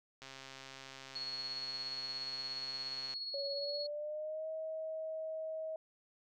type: click train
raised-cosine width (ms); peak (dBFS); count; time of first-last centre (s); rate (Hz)
0.2; -32; 392; 0.22-3.138; 134
type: tone with tremolo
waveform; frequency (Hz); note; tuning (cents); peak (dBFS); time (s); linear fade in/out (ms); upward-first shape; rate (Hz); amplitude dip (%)
sine; 4337; C#8; -39; -37; 1.15-3.87; 10; triangle; 17; 45
type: tone with pitch glide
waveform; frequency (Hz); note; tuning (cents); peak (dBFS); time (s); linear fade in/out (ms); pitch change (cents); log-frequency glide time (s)
sine; 560 to 635.9; C#5 to D#5; +18 to +38; -38; 3.34-5.76; 2; +220; 3.52-4.48
effects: none